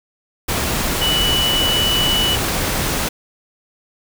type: tone in noise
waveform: sine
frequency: 2960 Hz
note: F#7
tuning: in tune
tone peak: -16 dBFS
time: 1.01-2.36 s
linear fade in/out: 10 ms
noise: pink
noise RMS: -20 dBFS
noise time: 0.48-3.09 s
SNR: +1 dB
effects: none